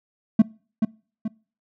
triangle tone with echo, 220 Hz, A3, in tune, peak -7 dBFS, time 0.39-0.42 s, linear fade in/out 5 ms, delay 430 ms, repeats 2, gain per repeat -7 dB, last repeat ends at 1.28 s, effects noise-tail reverb RT60 0.4 s tail -24 dB re dry + tanh soft clip ceiling -3 dBFS

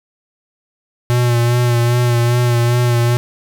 square tone with vibrato, 120.4 Hz, B2, 44 cents flat, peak -12 dBFS, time 1.1-3.17 s, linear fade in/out 0 ms, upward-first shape sine, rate 2.5 Hz, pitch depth 31 cents each way, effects none

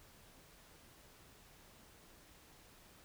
silence, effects pink hiss -62 dBFS RMS until 3.04 s

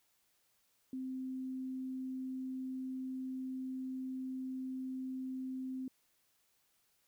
sine tone, 260 Hz, C4, 11 cents flat, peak -38 dBFS, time 0.93-5.88 s, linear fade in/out 2 ms, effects white hiss -75 dBFS RMS until 7.07 s

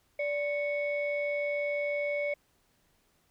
sine tone pair together, 582.1 / 2217 Hz, D5 / C#7, -15 / 0 cents, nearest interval octave + major seventh, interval 2315 cents, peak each -29 / -33 dBFS, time 0.19-2.34 s, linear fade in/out 5 ms, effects tanh soft clip ceiling -22 dBFS + pink hiss -70 dBFS RMS until 3.3 s

